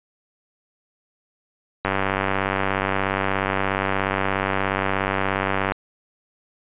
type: click train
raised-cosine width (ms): 0.5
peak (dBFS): -6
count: 376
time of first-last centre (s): 1.85-5.72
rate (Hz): 96.9
effects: resampled to 8000 Hz